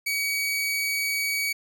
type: tone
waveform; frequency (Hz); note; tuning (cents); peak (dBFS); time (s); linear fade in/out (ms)
sawtooth; 2263; C#7; +35; -21; 0.06-1.53; 10
effects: none